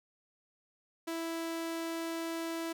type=tone; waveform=sawtooth; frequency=330.1 Hz; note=E4; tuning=2 cents sharp; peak=-31 dBFS; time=1.07-2.73 s; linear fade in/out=10 ms; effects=none